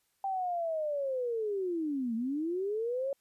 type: linear two-way sweep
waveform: sine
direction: down then up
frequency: 788 to 220 to 560 Hz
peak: -30 dBFS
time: 0.24-3.13 s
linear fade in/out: 2 ms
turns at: 2.15 s
effects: white hiss -75 dBFS RMS until 3.2 s + resampled to 32000 Hz